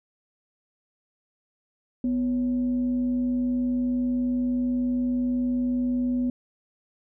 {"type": "tone with frequency modulation", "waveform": "sine", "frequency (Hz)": 248.6, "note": "B3", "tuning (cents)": 12, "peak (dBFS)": -22, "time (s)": [2.04, 6.3], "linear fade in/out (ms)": 2, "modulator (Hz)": 305, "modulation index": 0.22, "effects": []}